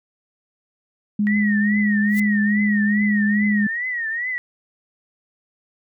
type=tone; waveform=sine; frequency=207.7 Hz; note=G#3; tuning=in tune; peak=-16 dBFS; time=1.19-3.67 s; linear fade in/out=5 ms
type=tone with vibrato; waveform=sine; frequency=1894 Hz; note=A#6; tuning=27 cents sharp; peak=-22 dBFS; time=1.27-4.38 s; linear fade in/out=0 ms; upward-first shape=triangle; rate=2.4 Hz; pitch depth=140 cents each way
type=noise with exponential growth; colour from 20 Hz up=blue; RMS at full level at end=-28 dBFS; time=2.07-2.2 s; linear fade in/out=5 ms; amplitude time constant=28 ms
effects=none